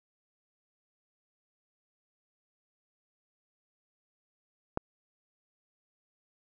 click, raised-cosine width 1 ms, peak -15 dBFS, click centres 4.774 s, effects none

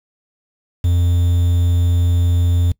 triangle tone with quantisation, 87.31 Hz, F2, in tune, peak -10 dBFS, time 0.84-2.72 s, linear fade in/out 5 ms, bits 6, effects noise-tail reverb RT60 0.1 s tail -23 dB re dry

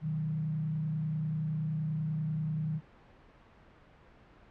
sine tone with frequency modulation, 155.56 Hz, D#3, in tune, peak -30 dBFS, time 0.01-2.81 s, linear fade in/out 50 ms, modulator 30.4 Hz, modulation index 0.49, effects pink hiss -58 dBFS RMS until 4.5 s + low-pass 2000 Hz 12 dB/octave

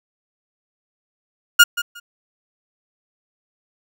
30% pulse tone with echo, 1424 Hz, F6, 33 cents sharp, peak -3 dBFS, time 1.59-1.64 s, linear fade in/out 10 ms, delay 180 ms, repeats 2, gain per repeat -15 dB, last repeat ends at 2 s, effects none

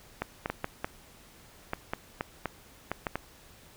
clicks, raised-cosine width 0.5 ms, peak -15 dBFS, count 12, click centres 0.22 / 0.459 / 0.5 / 0.644 / 0.845 / 1.734 / 1.935 / 2.209 / 2.457 / 2.916 / 3.068 / 3.156 s, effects pink hiss -55 dBFS RMS until 3.76 s

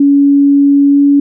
sine tone with pitch glide, 281.9 to 283.5 Hz, C#4 to C#4, +29 to +39 cents, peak -4 dBFS, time 0-1.2 s, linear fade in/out 5 ms, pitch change +10 cents, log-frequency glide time 0.89-1 s, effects none

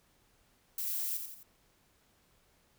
violet noise with echo, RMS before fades -36 dBFS, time 0.78-1.17 s, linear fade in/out 2 ms, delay 87 ms, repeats 3, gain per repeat -6 dB, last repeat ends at 1.431 s, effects pink hiss -69 dBFS RMS until 2.78 s

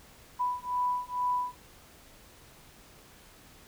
sine beating tone pair, 989 / 991.2 Hz, B5 / B5, +2 / +6 cents, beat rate 2.2 Hz, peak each -31 dBFS, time 0.39-1.55 s, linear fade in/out 20 ms, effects pink hiss -55 dBFS RMS until 3.67 s

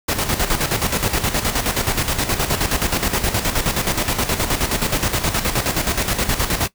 pink noise with tremolo, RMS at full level -18 dBFS, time 0.08-6.68 s, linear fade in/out 10 ms, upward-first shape square, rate 9.5 Hz, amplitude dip 60%, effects noise-tail reverb RT60 0.1 s tail -17 dB re dry

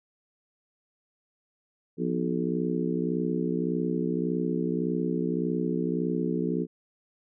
harmonic tone with a mistuned harmonic, 61.74 Hz, B1, in tune, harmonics 3 / 4 / 5 / 6 / 7, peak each -30 / -31 / -32 / -33 / -33 dBFS, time 1.97-6.67 s, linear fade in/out 50 ms, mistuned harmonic 3, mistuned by -120 cents, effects none

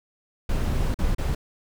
brown noise with dropouts, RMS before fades -23 dBFS, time 0.49-1.35 s, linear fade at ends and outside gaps 5 ms, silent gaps 0.944-0.988 / 1.148-1.182 s, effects none

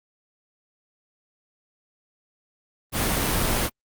pink noise, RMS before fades -23 dBFS, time 2.92-3.7 s, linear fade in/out 50 ms, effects Opus 32 kbps

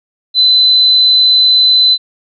sine tone, 4026 Hz, B7, 33 cents sharp, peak -5 dBFS, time 0.34-1.98 s, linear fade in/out 50 ms, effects none

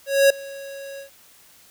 square tone with ADSR envelope, 552 Hz, C#5, 7 cents flat, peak -11 dBFS, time 0.06-1.1 s, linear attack 240 ms, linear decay 5 ms, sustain -23 dB, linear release 110 ms, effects white hiss -52 dBFS RMS until 1.7 s

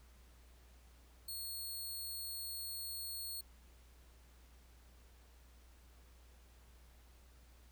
10% pulse tone, 4330 Hz, C#8, 41 cents flat, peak -35 dBFS, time 1.28-3.41 s, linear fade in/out 5 ms, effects added 60 Hz sine -60 dBFS peak until 7.71 s + pink hiss -68 dBFS RMS until 7.71 s

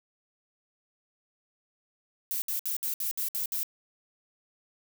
violet noise bursts, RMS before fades -31 dBFS, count 8, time 2.31-3.631 s, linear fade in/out 0 ms, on 110 ms, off 63 ms, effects none

